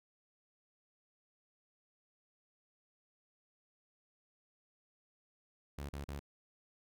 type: tone bursts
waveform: sawtooth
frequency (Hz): 71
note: C#2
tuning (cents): +42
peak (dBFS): -37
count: 3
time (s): 5.78-6.194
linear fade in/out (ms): 5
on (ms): 110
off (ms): 42
effects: none